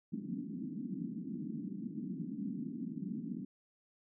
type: band-pass noise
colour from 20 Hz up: pink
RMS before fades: -41 dBFS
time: 0.12-3.45 s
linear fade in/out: 5 ms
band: 170 to 290 Hz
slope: 48 dB/octave
effects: none